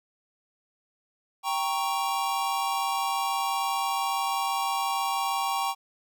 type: chord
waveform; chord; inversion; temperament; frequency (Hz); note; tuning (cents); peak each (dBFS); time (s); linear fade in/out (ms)
square; G diminished; none; equal with one note detuned; 786.3 / 932.3 / 1108.7; G5 / Bb5 / Db6; +5 / 0 / 0; -30 / -32 / -31; 1.43-5.75; 50
effects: none